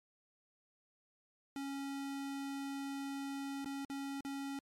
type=tone with dropouts; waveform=square; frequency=276.4 Hz; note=C#4; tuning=5 cents flat; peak=-40 dBFS; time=1.56-4.59 s; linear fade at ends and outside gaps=1 ms; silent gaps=3.646-3.658 / 3.849-3.899 / 4.207-4.249 s; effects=low-pass 12000 Hz 12 dB/octave + MP3 96 kbps